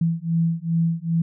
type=beating tone pair; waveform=sine; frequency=164.81 / 167.31 Hz; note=E3 / E3; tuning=0 / +26 cents; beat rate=2.5 Hz; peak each=-22 dBFS; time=0.01-1.22 s; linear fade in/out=5 ms; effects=none